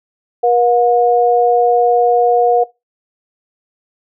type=tone pair together; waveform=sine; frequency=479.9 / 719 Hz; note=B4 / F#5; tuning=-50 / -50 cents; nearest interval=perfect fifth; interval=700 cents; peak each=-12 dBFS; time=0.43-2.64 s; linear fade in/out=10 ms; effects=noise-tail reverb RT60 0.2 s tail -19 dB re dry